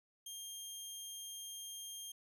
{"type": "tone", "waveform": "15% pulse", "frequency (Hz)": 3200, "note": "G7", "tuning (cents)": 35, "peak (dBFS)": -38, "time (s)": [0.26, 2.12], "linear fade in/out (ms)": 5, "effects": []}